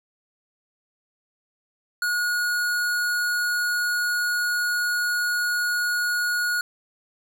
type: tone with hard clipping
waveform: sine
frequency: 1447 Hz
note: F#6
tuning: 39 cents flat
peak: -23 dBFS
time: 2.02-6.61 s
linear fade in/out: 2 ms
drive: 18 dB
effects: none